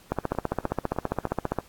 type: two click trains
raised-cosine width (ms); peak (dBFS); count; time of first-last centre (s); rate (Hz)
1; -10 / -23; 23 / 4; 0.12-1.587 / 0.35-1.27; 15 / 3.26
effects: pink hiss -55 dBFS RMS until 1.68 s + AAC 64 kbps